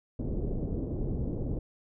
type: low-pass noise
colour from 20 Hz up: pink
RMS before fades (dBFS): -32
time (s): 0.19-1.59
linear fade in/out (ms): 5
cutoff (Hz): 450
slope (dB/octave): 24
effects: none